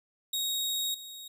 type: tone with level steps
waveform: sawtooth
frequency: 3767 Hz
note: A#7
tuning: 17 cents sharp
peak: -26 / -39 dBFS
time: 0.33-1.28 s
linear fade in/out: 5 ms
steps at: 0.94 s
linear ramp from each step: 5 ms
effects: none